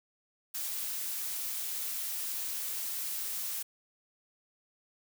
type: noise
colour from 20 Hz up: blue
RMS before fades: -36 dBFS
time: 0.54-3.63 s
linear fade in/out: 10 ms
effects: none